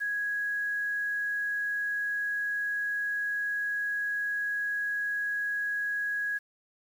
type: tone with quantisation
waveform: sine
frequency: 1661.2 Hz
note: G#6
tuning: in tune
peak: -28 dBFS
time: 0-6.39 s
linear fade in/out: 20 ms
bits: 9
effects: none